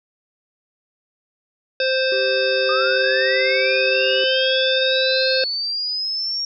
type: harmonic tone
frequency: 523.3 Hz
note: C5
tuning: in tune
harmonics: 1 / 3 / 5 / 7 / 9 / 10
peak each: -19 / -24 / -26 / -27 / -29 / -29 dBFS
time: 1.8-5.44 s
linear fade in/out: 2 ms
type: tone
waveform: triangle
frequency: 389.2 Hz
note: G4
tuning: 12 cents flat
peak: -23 dBFS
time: 2.12-4.24 s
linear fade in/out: 2 ms
type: linear sweep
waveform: sine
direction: up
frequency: 1200 to 5588 Hz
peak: -21 dBFS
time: 2.69-6.45 s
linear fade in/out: 2 ms
effects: none